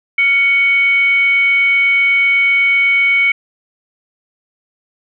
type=tone with frequency modulation; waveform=sine; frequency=2228 Hz; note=C#7; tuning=8 cents sharp; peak=-9 dBFS; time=0.18-3.32 s; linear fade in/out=5 ms; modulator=834 Hz; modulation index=0.25; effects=none